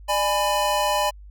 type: chord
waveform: square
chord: G# diminished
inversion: second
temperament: just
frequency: 598 / 830.6 / 996.7 Hz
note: D5 / G#5 / B5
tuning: +31 / 0 / +16 cents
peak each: -25 dBFS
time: 0.08-1.11 s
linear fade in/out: 20 ms
effects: added 50 Hz sine -40 dBFS peak until 1.3 s